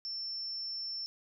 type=tone; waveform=sine; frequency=5380 Hz; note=E8; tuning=34 cents sharp; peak=-36 dBFS; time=0.05-1.06 s; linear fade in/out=0 ms; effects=none